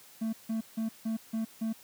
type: tone bursts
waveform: triangle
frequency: 222.7 Hz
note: A3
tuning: 21 cents sharp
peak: -27 dBFS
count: 6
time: 0.21-1.73 s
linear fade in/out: 10 ms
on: 120 ms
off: 160 ms
effects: white hiss -55 dBFS RMS until 1.83 s + high-pass 80 Hz 12 dB/octave